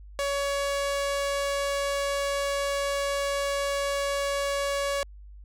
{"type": "tone with low-pass filter", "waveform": "sawtooth", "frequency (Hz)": 562, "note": "C#5", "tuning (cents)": 24, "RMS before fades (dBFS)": -28, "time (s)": [0.19, 5.03], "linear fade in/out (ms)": 0, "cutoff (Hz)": 10000, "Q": 0.94, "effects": ["added 50 Hz sine -43 dBFS peak until 5.44 s"]}